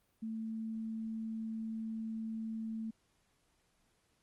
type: tone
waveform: sine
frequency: 222.3 Hz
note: A3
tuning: 18 cents sharp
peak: -37 dBFS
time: 0.22-2.91 s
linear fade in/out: 10 ms
effects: pink hiss -75 dBFS RMS until 4.22 s + Opus 32 kbps